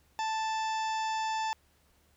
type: harmonic tone with a mistuned harmonic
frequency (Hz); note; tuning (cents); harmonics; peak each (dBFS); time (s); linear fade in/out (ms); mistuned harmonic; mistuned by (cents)
880; A5; 0; 1 / 2 / 3 / 4 / 5 / 6 / 7 / 8; -30 / -41 / -43 / -45 / -49 / -46 / -53 / -49; 0.19-1.53; 0; 5; +73
effects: added 73 Hz sine -68 dBFS peak until 2.16 s + pink hiss -68 dBFS RMS until 2.16 s